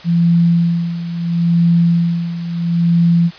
sine tone with tremolo, 170 Hz, F3, 46 cents flat, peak -8 dBFS, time 0.04-3.31 s, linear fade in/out 50 ms, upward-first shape sine, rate 0.74 Hz, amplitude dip 75%, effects white hiss -37 dBFS RMS until 3.38 s + resampled to 11025 Hz

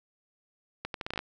accelerating click train, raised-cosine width 0.3 ms, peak -18 dBFS, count 9, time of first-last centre 0.85-1.191 s, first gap 92 ms, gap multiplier 0.76, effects none

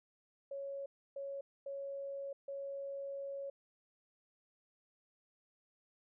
sine tone bursts at uneven times, 554.4 Hz, C#5, in tune, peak -40 dBFS, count 4, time 0.51-0.86 / 1.16-1.41 / 1.66-2.33 / 2.48-3.5 s, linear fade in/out 5 ms, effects none

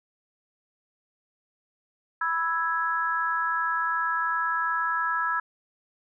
sine chord, E major, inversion second, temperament equal, 987.8 / 1318.5 / 1661.2 Hz, B5 / E6 / G#6, 0 / 0 / 0 cents, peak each -30 / -27 / -28 dBFS, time 2.21-5.4 s, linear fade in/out 5 ms, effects none

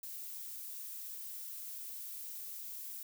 violet noise, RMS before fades -45 dBFS, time 0.03-3.03 s, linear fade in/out 2 ms, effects none

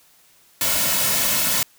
white noise with comb filter, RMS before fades -20 dBFS, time 0.61-1.63 s, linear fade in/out 2 ms, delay 2.5 ms, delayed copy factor -0.65, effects white hiss -55 dBFS RMS until 1.78 s

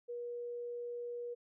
sine tone, 480 Hz, B4, 49 cents flat, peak -39 dBFS, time 0.08-1.35 s, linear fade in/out 20 ms, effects none

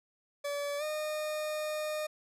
40% pulse tone with pitch glide, 574 to 611.7 Hz, D5 to D#5, -40 to -30 cents, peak -32 dBFS, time 0.44-2.07 s, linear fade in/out 10 ms, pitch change +110 cents, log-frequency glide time 0.78-0.83 s, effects resampled to 32000 Hz

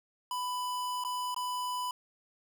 square tone with dropouts, 995 Hz, B5, 13 cents sharp, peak -33 dBFS, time 0.31-1.91 s, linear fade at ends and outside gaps 2 ms, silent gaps 1.039-1.048 / 1.345-1.363 s, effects none

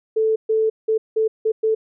sine tone bursts at uneven times, 440 Hz, A4, in tune, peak -15 dBFS, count 6, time 0.16-0.36 / 0.49-0.7 / 0.88-0.98 / 1.16-1.28 / 1.45-1.52 / 1.63-1.75 s, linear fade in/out 10 ms, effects none

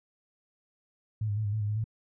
sine tone with pitch steps, 108.2 / 102.5 / 108.6 / 102 / 108.8 / 103.5 / 105.8 / 110.8 Hz, A2 / G#2 / A2 / G#2 / A2 / G#2 / G#2 / A2, -29 / -22 / -22 / -31 / -19 / -5 / +33 / +13 cents, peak -27 dBFS, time 1.21-1.842 s, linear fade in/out 5 ms, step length 79 ms, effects none

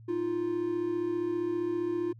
triangle tone pair together, 314.1 / 349.2 Hz, D#4 / F4, +16 / 0 cents, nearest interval major second, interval 184 cents, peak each -33 / -27 dBFS, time 0.08-2.13 s, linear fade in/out 10 ms, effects added 113 Hz sine -48 dBFS peak until 2.19 s

